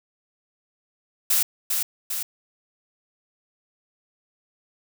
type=noise with echo; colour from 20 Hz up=blue; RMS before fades=-20 dBFS; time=1.3-1.43 s; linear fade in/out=5 ms; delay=400 ms; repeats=2; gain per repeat=-4 dB; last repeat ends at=2.23 s; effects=none